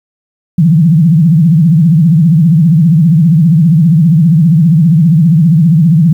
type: tone with vibrato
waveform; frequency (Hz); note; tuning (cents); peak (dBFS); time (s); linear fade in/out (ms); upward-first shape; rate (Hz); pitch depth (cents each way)
sine; 162.5; E3; -24; -3; 0.58-6.13; 5; triangle; 15; 230
effects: 7-bit